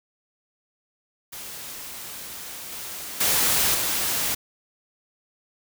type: noise with level steps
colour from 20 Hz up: white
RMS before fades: -37 / -35 / -21 / -25 dBFS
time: 1.32-4.35 s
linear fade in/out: 10 ms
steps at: 2.72 / 3.2 / 3.74 s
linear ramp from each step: 10 ms
effects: none